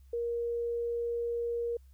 sine tone, 471.2 Hz, A#4, 19 cents sharp, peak -30 dBFS, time 0.13-1.77 s, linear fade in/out 5 ms, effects added 66 Hz sine -53 dBFS peak until 1.93 s + white hiss -74 dBFS RMS until 1.93 s

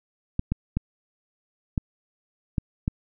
clicks, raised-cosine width 5 ms, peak -11 dBFS, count 6, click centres 0.394 / 0.52 / 0.77 / 1.778 / 2.582 / 2.879 s, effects none

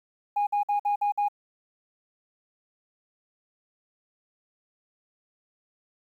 sine tone bursts, 821 Hz, G#5, 20 cents flat, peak -20 dBFS, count 6, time 0.36-1.285 s, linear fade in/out 10 ms, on 110 ms, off 53 ms, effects tanh soft clip ceiling -20 dBFS + 10-bit

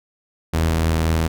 sawtooth tone pair together, 42.64 / 81 Hz, F1 / E2, -41 / -30 cents, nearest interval major seventh, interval 1111 cents, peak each -23 / -13 dBFS, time 0.53-1.28 s, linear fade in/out 10 ms, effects none

